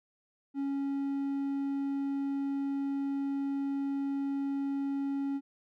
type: tone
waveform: triangle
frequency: 277.2 Hz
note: C#4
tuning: in tune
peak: -28 dBFS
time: 0.54-5.41 s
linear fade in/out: 50 ms
effects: none